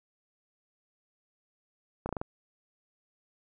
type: slowing click train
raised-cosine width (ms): 1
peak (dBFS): -19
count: 5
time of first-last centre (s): 2.06-2.215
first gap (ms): 31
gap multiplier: 1.15
effects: none